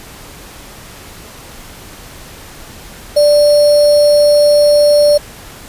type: tone with sample-and-hold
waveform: sine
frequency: 587.3 Hz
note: D5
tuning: in tune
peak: -5 dBFS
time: 3.16-5.18 s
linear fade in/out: 10 ms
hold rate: 4900 Hz
effects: pink hiss -34 dBFS RMS until 5.68 s + resampled to 32000 Hz